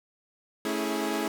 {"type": "chord", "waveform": "sawtooth", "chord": "A major seventh", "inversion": "none", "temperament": "equal with one note detuned", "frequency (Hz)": [220, 277.2, 325.5, 415.3], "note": ["A3", "C#4", "E4", "G#4"], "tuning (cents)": [0, 0, -22, 0], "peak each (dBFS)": [-30, -30, -28, -29], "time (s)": [0.65, 1.28], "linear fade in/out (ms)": 2, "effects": []}